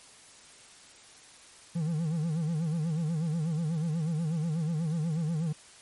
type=tone with vibrato; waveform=triangle; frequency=160.8 Hz; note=E3; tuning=43 cents flat; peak=-25 dBFS; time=1.75-5.53 s; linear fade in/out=10 ms; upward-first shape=sine; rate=8.2 Hz; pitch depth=120 cents each way; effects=white hiss -53 dBFS RMS until 5.81 s + MP3 48 kbps